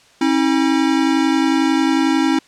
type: tone pair together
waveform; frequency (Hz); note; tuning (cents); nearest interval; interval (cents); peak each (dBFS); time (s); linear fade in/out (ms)
square; 270 / 321.1; C#4 / E4; -45 / -45; minor third; 300; -17; 0.21-2.39; 5
effects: white hiss -50 dBFS RMS until 2.47 s + low-pass 6000 Hz 12 dB/octave